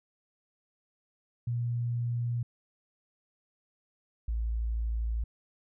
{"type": "tone pair in turn", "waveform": "sine", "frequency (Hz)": [119.4, 56.35], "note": ["A#2", "A1"], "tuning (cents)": [42, 42], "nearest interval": "octave + minor second", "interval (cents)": 1300, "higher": "first", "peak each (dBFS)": -28, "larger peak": "neither", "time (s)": [[1.47, 2.43], [4.28, 5.24]], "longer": "neither", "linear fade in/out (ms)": 5, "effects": []}